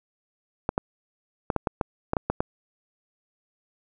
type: clicks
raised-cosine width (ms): 1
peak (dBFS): -9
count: 10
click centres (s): 0.691 / 0.779 / 1.502 / 1.563 / 1.672 / 1.812 / 2.134 / 2.168 / 2.3 / 2.405
effects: none